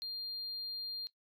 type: tone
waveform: sine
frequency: 4200 Hz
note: C8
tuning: 6 cents sharp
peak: -36 dBFS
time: 0.02-1.07 s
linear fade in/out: 0 ms
effects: noise-tail reverb RT60 0.1 s tail -19 dB re dry + tanh soft clip ceiling -36 dBFS